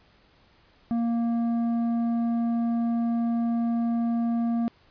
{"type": "tone with tanh clipping", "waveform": "sine", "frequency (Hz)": 233.1, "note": "A#3", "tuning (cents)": 0, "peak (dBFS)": -24, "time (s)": [0.91, 4.68], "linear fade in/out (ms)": 0, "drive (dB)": 8, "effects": ["pink hiss -60 dBFS RMS until 4.9 s", "resampled to 11025 Hz"]}